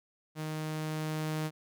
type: tone with level ramp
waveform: sawtooth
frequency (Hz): 155.56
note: D#3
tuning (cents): 0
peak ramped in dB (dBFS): -31 to -27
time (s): 0.35-1.51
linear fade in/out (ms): 50
effects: none